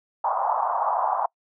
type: band-pass noise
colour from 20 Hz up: pink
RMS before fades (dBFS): -24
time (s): 0.24-1.26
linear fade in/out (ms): 5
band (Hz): 700 to 1100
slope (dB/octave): 48
effects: noise-tail reverb RT60 0.1 s tail -26 dB re dry